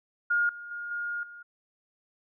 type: tone with level steps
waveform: sine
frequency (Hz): 1422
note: F6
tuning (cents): +31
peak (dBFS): -22 / -39 / -34 / -30 / -43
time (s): 0.3-1.43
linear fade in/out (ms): 10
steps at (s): 0.49 / 0.71 / 0.91 / 1.23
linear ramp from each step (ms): 2
effects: none